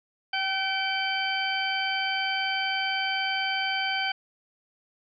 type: harmonic tone with a mistuned harmonic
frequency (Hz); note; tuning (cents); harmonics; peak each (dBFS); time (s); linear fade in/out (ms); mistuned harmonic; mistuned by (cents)
773; G5; -24; 1 / 2 / 3 / 4 / 6; -31 / -31 / -31 / -31 / -36; 0.33-4.12; 5; 2; -21
effects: none